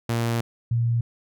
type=tone pair in turn; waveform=sawtooth / sine; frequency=116.54 / 117.28 Hz; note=A#2 / A#2; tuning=0 / +11 cents; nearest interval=unison; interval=11 cents; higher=second; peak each=-18 / -19 dBFS; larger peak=first; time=0.09-0.41 / 0.71-1.01 s; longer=first; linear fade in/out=5 ms; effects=none